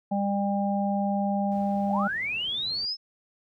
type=harmonic tone; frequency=200 Hz; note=G3; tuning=35 cents sharp; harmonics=1 / 3 / 4; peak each=-25 / -32 / -29 dBFS; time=0.11-2.08 s; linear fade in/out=10 ms
type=noise; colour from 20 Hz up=brown; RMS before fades=-44 dBFS; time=1.51-2.86 s; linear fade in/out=10 ms
type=linear sweep; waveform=sine; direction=up; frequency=606 to 5274 Hz; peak=-27 dBFS; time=1.88-2.97 s; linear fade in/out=50 ms
effects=high-pass 100 Hz 12 dB/octave